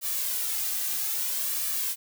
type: noise with flanger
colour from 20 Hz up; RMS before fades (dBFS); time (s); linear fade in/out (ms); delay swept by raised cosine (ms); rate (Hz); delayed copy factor
blue; -29; 0.01-1.96; 50; 1.7 to 2.54; 0.62; +0.55
effects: none